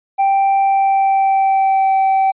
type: tone with pitch glide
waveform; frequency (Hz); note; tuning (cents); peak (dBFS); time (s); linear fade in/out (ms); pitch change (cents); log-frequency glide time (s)
triangle; 784 to 771.9; G5 to G5; 0 to -27; -9; 0.18-2.32; 20; -27; 0.59-1.94
effects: resampled to 8000 Hz